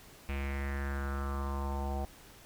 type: tone with low-pass filter sweep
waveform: square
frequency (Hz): 69.3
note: C#2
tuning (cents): 0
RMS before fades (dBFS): -35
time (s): 0.29-2.05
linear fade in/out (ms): 0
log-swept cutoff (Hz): 2500 to 740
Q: 4.6
effects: pink hiss -55 dBFS RMS until 2.45 s